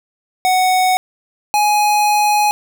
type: tone pair in turn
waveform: square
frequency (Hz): 742 / 836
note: F#5 / G#5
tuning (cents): +5 / +11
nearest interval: major second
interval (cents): 206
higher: second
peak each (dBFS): -12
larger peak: neither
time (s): 0.45-0.97 / 1.54-2.51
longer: second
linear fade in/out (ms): 0
effects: none